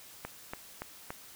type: click train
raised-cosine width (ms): 0.5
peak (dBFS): -22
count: 4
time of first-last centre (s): 0.25-1.105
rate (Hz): 3.51
effects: white hiss -52 dBFS RMS until 1.35 s